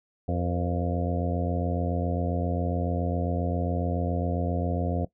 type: harmonic tone with a mistuned harmonic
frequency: 87.31 Hz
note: F2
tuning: in tune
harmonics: 1 / 2 / 3 / 4 / 5 / 6 / 7 / 8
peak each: -28 / -31 / -33 / -39 / -36 / -36 / -38 / -36 dBFS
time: 0.28-5.05 s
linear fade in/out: 5 ms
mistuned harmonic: 5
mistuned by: +74 cents
effects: noise-tail reverb RT60 0.1 s tail -17 dB re dry